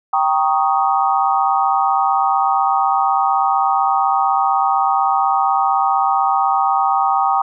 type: chord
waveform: sine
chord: Eb dominant seventh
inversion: first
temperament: equal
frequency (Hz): 784 / 932.3 / 1108.7 / 1244.5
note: G5 / Bb5 / Db6 / Eb6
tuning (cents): 0 / 0 / 0 / 0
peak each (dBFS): -16 / -20 / -21 / -19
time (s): 0.13-7.42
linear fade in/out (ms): 5
effects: none